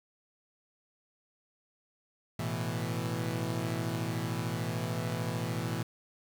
sawtooth chord, A suspended second, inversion none, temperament equal, 110 / 123.47 / 164.81 Hz, A2 / B2 / E3, 0 / 0 / 0 cents, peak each -32 dBFS, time 2.39-5.83 s, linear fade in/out 5 ms, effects 9-bit

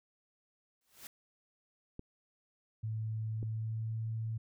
white noise with exponential growth, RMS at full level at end -45 dBFS, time 0.81-1.07 s, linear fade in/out 2 ms, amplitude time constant 55 ms
clicks, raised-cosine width 3 ms, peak -30 dBFS, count 2, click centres 1.994 / 3.429 s
sine tone with pitch glide, 110 to 111.86 Hz, A2 to A2, 0 to +29 cents, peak -34 dBFS, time 2.83-4.38 s, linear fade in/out 10 ms, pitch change +29 cents, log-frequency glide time 3.37-4 s
effects none

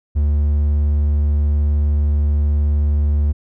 triangle tone, 73.42 Hz, D2, in tune, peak -11 dBFS, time 0.15-3.33 s, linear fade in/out 20 ms, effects none

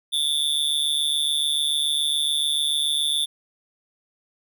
square tone with amplitude modulation, 3520 Hz, A7, in tune, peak -17 dBFS, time 0.12-3.26 s, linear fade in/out 20 ms, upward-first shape sine, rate 147 Hz, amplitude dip 95%, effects none

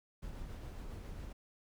brown noise with tremolo, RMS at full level -44 dBFS, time 0.22-1.33 s, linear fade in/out 10 ms, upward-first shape sine, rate 7.3 Hz, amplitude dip 25%, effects none

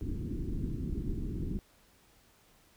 pink low-pass noise, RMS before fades -35 dBFS, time 0.01-1.59 s, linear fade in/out 0 ms, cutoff 360 Hz, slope 48 dB/octave, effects pink hiss -64 dBFS RMS until 2.76 s

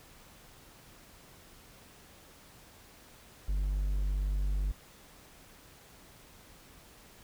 triangle tone, 49 Hz, G1, in tune, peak -26 dBFS, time 3.48-4.72 s, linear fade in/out 10 ms, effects pink hiss -56 dBFS RMS until 7.23 s

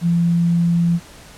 sine tone, 170.6 Hz, F3, 40 cents flat, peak -13 dBFS, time 0.01-1 s, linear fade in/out 50 ms, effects pink hiss -42 dBFS RMS until 1.37 s + low-pass 11000 Hz 12 dB/octave

